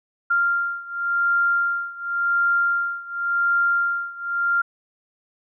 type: beating tone pair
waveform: sine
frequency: 1392 / 1392.91 Hz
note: F6 / F6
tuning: -6 / -5 cents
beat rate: 0.91 Hz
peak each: -21 / -23 dBFS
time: 0.3-4.62 s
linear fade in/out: 10 ms
effects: none